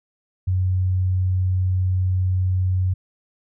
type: tone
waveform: sine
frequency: 92.5 Hz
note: F#2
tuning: in tune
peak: -17 dBFS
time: 0.47-2.94 s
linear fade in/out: 10 ms
effects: none